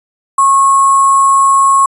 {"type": "tone with sample-and-hold", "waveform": "sine", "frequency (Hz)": 1092, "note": "C#6", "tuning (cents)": -26, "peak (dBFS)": -5, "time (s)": [0.38, 1.86], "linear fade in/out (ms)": 5, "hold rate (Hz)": 8820, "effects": ["resampled to 32000 Hz"]}